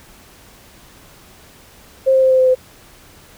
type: tone with pitch steps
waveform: sine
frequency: 530 / 526.3 / 522.7 / 519.1 / 515.5 / 511.9 Hz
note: C5 / C5 / C5 / C5 / C5 / C5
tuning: +22 / +10 / -2 / -14 / -26 / -38 cents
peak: -9 dBFS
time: 2.06-2.552 s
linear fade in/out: 20 ms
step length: 82 ms
effects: pink hiss -45 dBFS RMS until 3.37 s